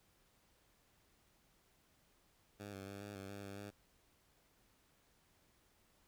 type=tone with pitch steps; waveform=10% pulse; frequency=102 / 97 / 99.5 / 102.3 / 97.1 / 100.7 / 99.4 / 101.7 Hz; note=G#2 / G2 / G2 / G#2 / G2 / G2 / G2 / G#2; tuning=-31 / -18 / +26 / -26 / -16 / +47 / +25 / -36 cents; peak=-39 dBFS; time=2.59-3.71 s; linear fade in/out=20 ms; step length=140 ms; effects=pink hiss -73 dBFS RMS until 6.07 s